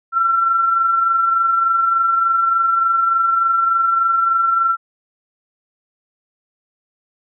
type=tone with amplitude modulation; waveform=sine; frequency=1353 Hz; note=E6; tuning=45 cents sharp; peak=-11 dBFS; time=0.12-4.77 s; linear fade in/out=50 ms; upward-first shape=sine; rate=23.4 Hz; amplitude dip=40%; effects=none